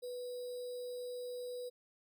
sine tone with sample-and-hold, 493.9 Hz, B4, in tune, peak -40 dBFS, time 0.02-1.7 s, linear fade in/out 20 ms, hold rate 4410 Hz, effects none

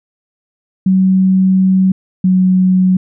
sine tone pair in turn, 188.5 / 185.37 Hz, F#3 / F#3, +32 / +3 cents, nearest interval unison, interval 29 cents, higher first, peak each -7 dBFS, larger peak neither, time 0.86-1.92 / 2.24-2.97 s, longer first, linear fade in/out 5 ms, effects none

